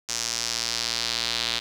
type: tone with band-pass filter sweep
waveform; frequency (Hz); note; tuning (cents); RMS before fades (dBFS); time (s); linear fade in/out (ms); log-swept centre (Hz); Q
square; 58.27; A#1; 0; -28; 0.08-1.6; 20; 6000 to 3900; 2.7
effects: 8-bit